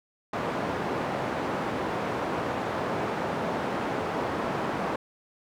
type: band-pass noise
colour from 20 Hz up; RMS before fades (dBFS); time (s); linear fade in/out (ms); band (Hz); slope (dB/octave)
white; -30; 0.33-4.96; 5; 120 to 900; 12
effects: none